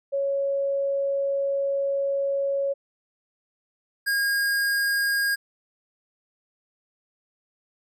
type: tone pair in turn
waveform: sine / square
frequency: 554.4 / 1626.2 Hz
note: C#5 / G#6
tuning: 0 / -37 cents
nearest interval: octave + perfect fifth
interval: 1863 cents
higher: second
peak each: -22 dBFS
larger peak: neither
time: 0.12-2.74 / 4.06-5.36 s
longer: first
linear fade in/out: 20 ms
effects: none